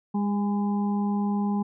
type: harmonic tone with a mistuned harmonic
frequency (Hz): 203.2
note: G#3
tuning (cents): -38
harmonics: 1 / 2 / 4 / 5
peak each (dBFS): -23 / -37 / -34 / -40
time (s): 0.14-1.63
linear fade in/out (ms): 10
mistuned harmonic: 4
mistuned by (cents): +23
effects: none